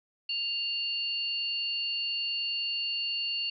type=tone pair together; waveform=sine; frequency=2794 / 4435 Hz; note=F7 / C#8; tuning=0 / 0 cents; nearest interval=minor sixth; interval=800 cents; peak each=-31 / -33 dBFS; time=0.29-3.5 s; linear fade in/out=5 ms; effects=none